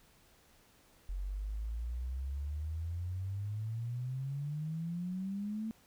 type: exponential sweep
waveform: sine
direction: up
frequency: 44.9 to 224.4 Hz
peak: -35 dBFS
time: 1.09-5.71 s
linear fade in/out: 0 ms
effects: pink hiss -65 dBFS RMS until 5.86 s